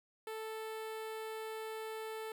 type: tone with notch filter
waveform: sawtooth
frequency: 440 Hz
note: A4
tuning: in tune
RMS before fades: -43 dBFS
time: 0.27-2.32 s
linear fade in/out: 2 ms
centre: 6000 Hz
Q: 1.3
effects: none